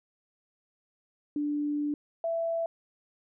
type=tone pair in turn; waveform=sine; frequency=293.7 / 664.9 Hz; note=D4 / E5; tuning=0 / +15 cents; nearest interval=octave + major second; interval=1415 cents; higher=second; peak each=-27 / -27 dBFS; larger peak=neither; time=1.36-1.94 / 2.24-2.66 s; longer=first; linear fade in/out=2 ms; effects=none